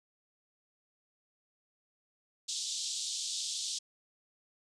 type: band-pass noise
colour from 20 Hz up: pink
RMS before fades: -37 dBFS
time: 2.48-3.79 s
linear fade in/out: 10 ms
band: 3400 to 8400 Hz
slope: 48 dB/octave
effects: none